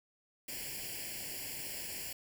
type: noise with comb filter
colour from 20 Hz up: white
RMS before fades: -42 dBFS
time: 0.48-2.13 s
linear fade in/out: 5 ms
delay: 0.4 ms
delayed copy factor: +0.95
effects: none